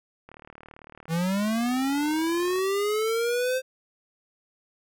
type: click train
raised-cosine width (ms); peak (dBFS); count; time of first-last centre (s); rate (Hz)
0.5; -30; 88; 0.29-2.586; 37.9
type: linear sweep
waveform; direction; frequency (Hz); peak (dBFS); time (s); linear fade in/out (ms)
square; up; 158.3 to 523.3; -24; 1.08-3.62; 50
effects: none